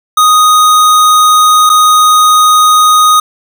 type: tone with dropouts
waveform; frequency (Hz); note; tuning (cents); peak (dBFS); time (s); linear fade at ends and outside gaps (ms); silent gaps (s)
square; 1244.5; D#6; 0; -4; 0.17-3.2; 5; 1.694-1.698
effects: none